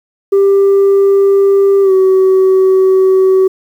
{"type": "tone with pitch glide", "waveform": "sine", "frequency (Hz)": [394.8, 378.7], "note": ["G4", "F#4"], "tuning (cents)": [12, 40], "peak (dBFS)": -3, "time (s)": [0.32, 3.48], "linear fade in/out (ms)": 10, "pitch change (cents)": -72, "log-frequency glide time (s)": [1.82, 1.92], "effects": ["tanh soft clip ceiling -4 dBFS", "7-bit"]}